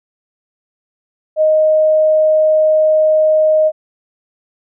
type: tone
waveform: sine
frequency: 622.3 Hz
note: D#5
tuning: in tune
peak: -8 dBFS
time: 1.36-3.72 s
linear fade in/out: 50 ms
effects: none